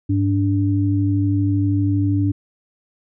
sine tone pair together, 101.07 / 290.6 Hz, G#2 / D4, -47 / -18 cents, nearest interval octave + tritone, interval 1829 cents, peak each -17 / -19 dBFS, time 0.09-2.32 s, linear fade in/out 10 ms, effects none

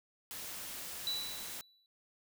white noise, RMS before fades -44 dBFS, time 0.31-1.61 s, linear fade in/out 0 ms
triangle tone with exponential decay, 3951 Hz, B7, in tune, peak -30 dBFS, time 1.07-1.86 s, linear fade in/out 1 ms, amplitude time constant 170 ms
effects none

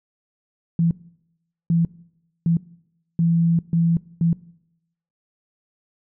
sine tone bursts at uneven times, 167.5 Hz, E3, 28 cents sharp, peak -15 dBFS, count 6, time 0.79-0.91 / 1.7-1.85 / 2.46-2.57 / 3.19-3.59 / 3.73-3.97 / 4.21-4.33 s, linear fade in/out 2 ms, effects noise-tail reverb RT60 0.8 s tail -21 dB re dry

